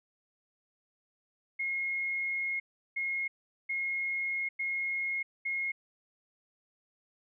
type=tone bursts at uneven times; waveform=sine; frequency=2155 Hz; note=C#7; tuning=49 cents flat; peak=-30 dBFS; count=5; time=1.59-2.6 / 2.96-3.28 / 3.69-4.49 / 4.59-5.23 / 5.45-5.72 s; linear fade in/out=10 ms; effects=none